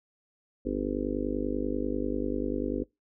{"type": "harmonic tone", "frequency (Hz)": 50.2, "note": "G1", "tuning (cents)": 42, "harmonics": [1, 2, 4, 5, 6, 7, 8, 9, 10], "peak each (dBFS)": [-37, -45, -45, -33, -33, -40, -36, -39, -37], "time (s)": [0.65, 2.84], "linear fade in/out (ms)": 10, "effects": ["noise-tail reverb RT60 0.2 s tail -23 dB re dry"]}